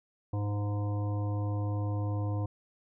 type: harmonic tone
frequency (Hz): 102.9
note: G#2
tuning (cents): -16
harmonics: 1 / 3 / 5 / 7 / 9 / 10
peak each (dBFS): -29 / -39 / -43 / -46 / -48 / -49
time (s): 0.33-2.46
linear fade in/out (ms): 5
effects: none